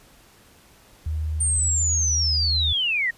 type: tone with pitch glide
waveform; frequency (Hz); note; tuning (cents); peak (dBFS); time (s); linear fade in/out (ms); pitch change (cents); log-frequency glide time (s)
sine; 77.78 to 78.64; D#2 to D#2; 0 to +19; -23; 1.06-2.73; 5; +19; 1.42-1.52
type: linear sweep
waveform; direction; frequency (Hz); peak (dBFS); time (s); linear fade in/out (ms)
sine; down; 8900 to 1823; -20; 1.4-3.11; 10
effects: pink hiss -53 dBFS RMS until 3.17 s + resampled to 32000 Hz